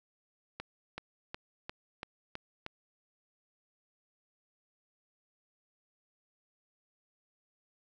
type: accelerating click train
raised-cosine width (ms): 0.3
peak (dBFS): -23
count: 7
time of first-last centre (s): 0.6-2.664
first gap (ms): 380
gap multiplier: 0.96
effects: none